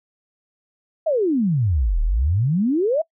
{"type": "exponential two-way sweep", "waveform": "sine", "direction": "down then up", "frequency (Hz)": [672, 35.71, 672], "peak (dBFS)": -16, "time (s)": [1.06, 3.02], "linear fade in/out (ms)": 10, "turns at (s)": 2.01, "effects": ["noise-tail reverb RT60 0.1 s tail -24 dB re dry"]}